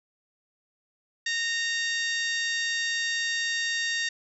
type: harmonic tone with a mistuned harmonic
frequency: 924 Hz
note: A#5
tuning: 16 cents flat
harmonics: 2 / 3 / 4 / 5 / 6 / 7 / 8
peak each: -28 / -36 / -33 / -36 / -37 / -42 / -42 dBFS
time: 1.26-4.09 s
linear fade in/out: 5 ms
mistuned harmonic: 6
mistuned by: +26 cents
effects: none